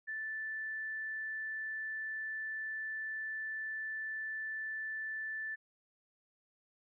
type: tone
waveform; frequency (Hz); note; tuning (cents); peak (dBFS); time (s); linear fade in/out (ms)
sine; 1758; A6; -2; -37; 0.07-5.56; 20
effects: none